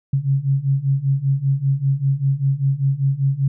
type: beating tone pair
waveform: sine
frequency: 134.3 / 139.4 Hz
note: C3 / C#3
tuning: +46 / +10 cents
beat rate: 5.1 Hz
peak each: -20 / -18 dBFS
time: 0.13-3.48 s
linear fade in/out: 5 ms
effects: none